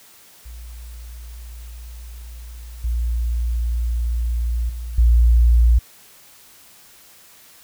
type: tone with level steps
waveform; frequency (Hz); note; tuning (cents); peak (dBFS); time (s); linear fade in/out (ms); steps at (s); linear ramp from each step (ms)
sine; 58.6; A#1; +10; -33 / -18 / -26 / -9; 0.45-5.79; 10; 2.84 / 4.69 / 4.98; 5
effects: tanh soft clip ceiling -5 dBFS + white hiss -48 dBFS RMS until 7.63 s